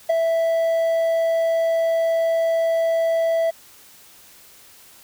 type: tone with ADSR envelope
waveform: triangle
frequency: 659.3 Hz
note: E5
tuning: in tune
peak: -10 dBFS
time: 0.09-3.51 s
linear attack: 12 ms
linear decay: 6 ms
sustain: -5 dB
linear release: 14 ms
effects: white hiss -48 dBFS RMS until 5.03 s